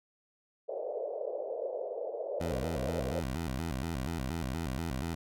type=band-pass noise; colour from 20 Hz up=white; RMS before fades=-37 dBFS; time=0.68-3.21 s; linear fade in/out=20 ms; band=450 to 610 Hz; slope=48 dB/octave
type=tone with vibrato; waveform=15% pulse; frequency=73.42 Hz; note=D2; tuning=in tune; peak=-27 dBFS; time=2.4-5.15 s; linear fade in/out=10 ms; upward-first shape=square; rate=4.2 Hz; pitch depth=220 cents each way
effects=none